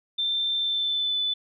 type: tone with pitch glide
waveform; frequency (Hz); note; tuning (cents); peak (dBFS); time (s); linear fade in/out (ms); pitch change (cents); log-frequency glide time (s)
sine; 3567 to 3496; A7 to A7; +23 to -12; -23; 0.18-1.34; 10; -35; 0.56-1.21
effects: none